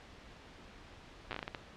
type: slowing click train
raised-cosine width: 0.3 ms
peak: -22 dBFS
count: 9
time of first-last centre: 1.31-1.548 s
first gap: 8 ms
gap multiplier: 1.36
effects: pink hiss -54 dBFS RMS until 1.76 s + low-pass 4000 Hz 12 dB/octave